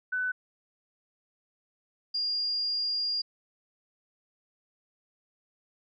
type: tone pair in turn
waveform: sine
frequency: 1500 / 4819 Hz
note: F#6 / D8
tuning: +23 / +44 cents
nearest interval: octave + minor sixth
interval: 2021 cents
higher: second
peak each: -27 dBFS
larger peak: neither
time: 0.12-0.32 / 2.14-3.22 s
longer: second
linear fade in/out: 10 ms
effects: none